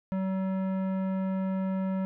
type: tone with tanh clipping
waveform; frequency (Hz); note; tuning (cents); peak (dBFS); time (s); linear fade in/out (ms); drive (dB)
sine; 190; F#3; +46; -29; 0.12-2.05; 0; 15
effects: none